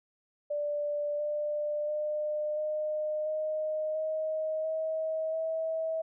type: tone with pitch steps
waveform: sine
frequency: 587.3 / 595.2 / 603.1 / 611.2 / 619.4 / 627.6 / 636 / 644.5 Hz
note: D5 / D5 / D5 / D#5 / D#5 / D#5 / D#5 / E5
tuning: 0 / +23 / +46 / -31 / -8 / +15 / +38 / -39 cents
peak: -29 dBFS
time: 0.5-6.02 s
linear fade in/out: 10 ms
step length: 690 ms
effects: none